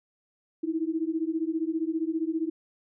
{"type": "beating tone pair", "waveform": "sine", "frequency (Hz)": [315.2, 330.2], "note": ["D#4", "E4"], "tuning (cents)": [23, 3], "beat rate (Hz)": 15, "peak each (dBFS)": -29, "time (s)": [0.63, 2.5], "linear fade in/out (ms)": 10, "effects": []}